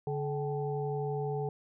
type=harmonic tone with a mistuned harmonic; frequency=143.3 Hz; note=D3; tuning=42 cents flat; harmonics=1 / 3 / 5 / 6; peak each=-34 / -34 / -40 / -46 dBFS; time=0.07-1.49 s; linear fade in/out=2 ms; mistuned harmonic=5; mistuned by=+120 cents; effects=none